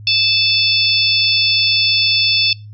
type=harmonic tone with a mistuned harmonic; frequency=877 Hz; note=A5; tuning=6 cents flat; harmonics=3 / 4 / 5 / 6; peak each=-17 / -17 / -17 / -17 dBFS; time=0.07-2.53 s; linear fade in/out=2 ms; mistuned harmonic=5; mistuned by=+28 cents; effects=noise-tail reverb RT60 0.3 s tail -25 dB re dry + added 105 Hz sine -32 dBFS peak until 2.73 s